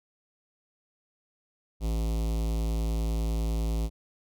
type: tone with notch filter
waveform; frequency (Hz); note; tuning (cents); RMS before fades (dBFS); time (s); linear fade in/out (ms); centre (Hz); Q
square; 55; A1; 0; -28; 1.8-3.9; 50; 1600; 0.61
effects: none